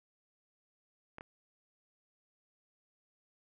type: clicks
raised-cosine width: 0.5 ms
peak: -30 dBFS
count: 2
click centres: 1.184 / 1.209 s
effects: none